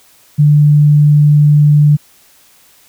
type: tone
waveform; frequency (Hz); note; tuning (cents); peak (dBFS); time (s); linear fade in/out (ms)
sine; 148; D3; +14; -4; 0.38-1.97; 20
effects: white hiss -47 dBFS RMS until 2.88 s